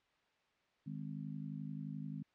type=harmonic tone; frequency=51.5 Hz; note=G#1; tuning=14 cents flat; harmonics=3 / 4 / 5; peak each=-44 / -46 / -48 dBFS; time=0.86-2.23 s; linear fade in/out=10 ms; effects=white hiss -75 dBFS RMS until 2.34 s + low-pass 3000 Hz 12 dB/octave